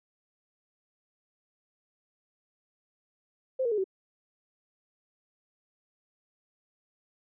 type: tone with pitch steps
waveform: sine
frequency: 521 / 469.6 / 423.2 / 381.4 Hz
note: C5 / A#4 / G#4 / G4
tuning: -7 / +13 / +33 / -47 cents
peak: -25 dBFS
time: 3.59-3.842 s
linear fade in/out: 10 ms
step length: 63 ms
effects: none